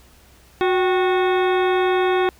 harmonic tone with a mistuned harmonic, 366 Hz, F#4, 19 cents flat, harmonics 1 / 2 / 3 / 4 / 5 / 6 / 7 / 9 / 10, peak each -17 / -23 / -27 / -29 / -31 / -33 / -34 / -36 / -37 dBFS, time 0.61-2.29 s, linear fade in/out 0 ms, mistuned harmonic 2, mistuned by +87 cents, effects added 64 Hz sine -52 dBFS peak until 2.39 s + pink hiss -52 dBFS RMS until 2.39 s

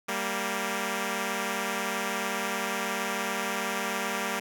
5% pulse tone pair together, 196.01 / 233.1 Hz, G3 / A#3, 0 / 0 cents, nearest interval minor third, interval 300 cents, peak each -20 dBFS, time 0.08-4.4 s, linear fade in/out 10 ms, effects none

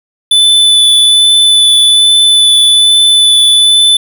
square tone with vibrato, 3493 Hz, A7, 13 cents flat, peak -4 dBFS, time 0.31-3.97 s, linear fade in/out 5 ms, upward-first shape sine, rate 1.2 Hz, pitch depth 10 cents each way, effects 7-bit

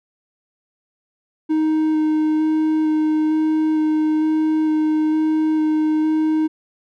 triangle tone with vibrato, 311.1 Hz, D#4, in tune, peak -13 dBFS, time 1.49-6.48 s, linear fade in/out 20 ms, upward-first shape square, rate 1.1 Hz, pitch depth 8 cents each way, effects none

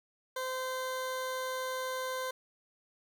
20% pulse tone, 516 Hz, C5, 24 cents flat, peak -29 dBFS, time 0.36-2.31 s, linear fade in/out 5 ms, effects 11-bit

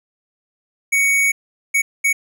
square tone bursts at uneven times, 2234 Hz, C#7, 13 cents sharp, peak -14 dBFS, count 3, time 0.92-1.32 / 1.74-1.82 / 2.04-2.13 s, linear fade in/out 10 ms, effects none

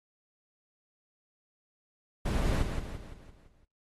brown noise with echo, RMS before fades -28 dBFS, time 2.25-2.63 s, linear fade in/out 10 ms, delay 170 ms, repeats 6, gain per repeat -6 dB, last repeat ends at 3.65 s, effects noise-tail reverb RT60 0.3 s tail -25 dB re dry + AAC 32 kbps

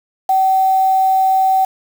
sine tone with quantisation, 763 Hz, G5, 47 cents flat, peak -10 dBFS, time 0.29-1.65 s, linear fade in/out 5 ms, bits 5, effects none

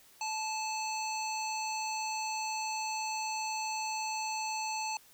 harmonic tone with a mistuned harmonic, 873 Hz, A5, 14 cents flat, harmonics 1 / 3 / 5 / 7 / 9, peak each -35 / -40 / -42 / -43 / -45 dBFS, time 0.21-4.97 s, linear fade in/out 2 ms, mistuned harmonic 9, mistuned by -64 cents, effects white hiss -60 dBFS RMS until 5.13 s

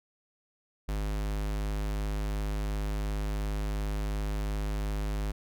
square tone, 51.4 Hz, G#1, 17 cents flat, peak -30 dBFS, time 0.88-5.32 s, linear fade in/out 10 ms, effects none

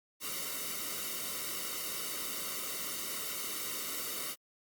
white noise with comb filter, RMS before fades -38 dBFS, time 0.2-4.36 s, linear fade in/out 50 ms, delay 1.2 ms, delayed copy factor -0.85, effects Opus 48 kbps

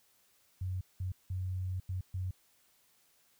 sine tone bursts at uneven times, 92.5 Hz, F#2, in tune, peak -33 dBFS, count 5, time 0.61-0.81 / 1-1.12 / 1.3-1.8 / 1.89-2.01 / 2.14-2.31 s, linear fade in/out 5 ms, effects white hiss -69 dBFS RMS until 3.39 s

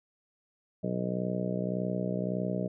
harmonic tone, 61.74 Hz, B1, in tune, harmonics 2 / 3 / 4 / 5 / 6 / 7 / 8 / 9 / 10, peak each -38 / -32 / -41 / -41 / -42 / -39 / -40 / -45 / -37 dBFS, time 0.83-2.68 s, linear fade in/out 10 ms, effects none

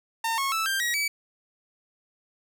sawtooth tone with pitch steps, 909 / 1093.5 / 1315.6 / 1582.7 / 1904 / 2291 Hz, A#5 / C#6 / E6 / G6 / A#6 / D7, -44 / -24 / -4 / +16 / +36 / -44 cents, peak -21 dBFS, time 0.24-1.08 s, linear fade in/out 5 ms, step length 140 ms, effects none

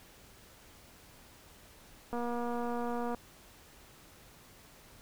click train, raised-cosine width 1 ms, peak -24 dBFS, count 244, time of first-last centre 2.13-3.147 s, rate 239 Hz, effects pink hiss -57 dBFS RMS until 5.01 s

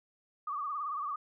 sine tone with vibrato, 1174.7 Hz, D6, in tune, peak -33 dBFS, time 0.47-1.16 s, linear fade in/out 5 ms, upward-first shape sine, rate 18 Hz, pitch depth 98 cents each way, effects none

